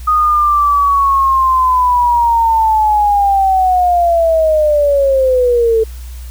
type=linear sweep; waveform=sine; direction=down; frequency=1244.5 to 439.6 Hz; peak=-8 dBFS; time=0.07-5.84 s; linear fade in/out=10 ms; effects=added 61 Hz sine -25 dBFS peak until 6.3 s + white hiss -41 dBFS RMS until 6.3 s